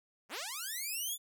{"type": "linear sweep", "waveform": "5% pulse", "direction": "up", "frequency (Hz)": [159.4, 3533], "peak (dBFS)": -27, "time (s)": [0.29, 1.18], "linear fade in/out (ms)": 50, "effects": []}